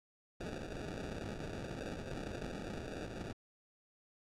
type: noise with sample-and-hold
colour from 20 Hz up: blue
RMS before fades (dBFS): -43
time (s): 0.4-3.33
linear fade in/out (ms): 10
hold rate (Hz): 1050
effects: low-pass 7000 Hz 12 dB/octave